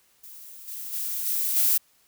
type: noise with level steps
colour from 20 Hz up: violet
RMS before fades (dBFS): -44 / -36 / -30 / -26 / -21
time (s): 0.23-1.78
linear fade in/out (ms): 10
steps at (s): 0.67 / 0.92 / 1.25 / 1.55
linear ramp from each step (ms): 20
effects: white hiss -63 dBFS RMS until 2.07 s